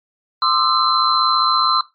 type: tone cluster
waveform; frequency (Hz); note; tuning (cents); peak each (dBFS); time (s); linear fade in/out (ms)
sine; 1047 / 1205 / 1320 / 4076; C6 / D6 / E6 / C8; +1 / +44 / +2 / -46; -19; 0.42-1.81; 2
effects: noise-tail reverb RT60 0.2 s tail -17 dB re dry + MP3 32 kbps